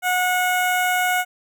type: tone with notch filter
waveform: 15% pulse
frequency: 729 Hz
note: F#5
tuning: 26 cents flat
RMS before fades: -20 dBFS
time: 0.02-1.25 s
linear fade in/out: 50 ms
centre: 4500 Hz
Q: 0.79
effects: none